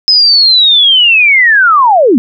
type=linear sweep; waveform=sine; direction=down; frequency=5120 to 213.5 Hz; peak=-3 dBFS; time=0.08-2.18 s; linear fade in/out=0 ms; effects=none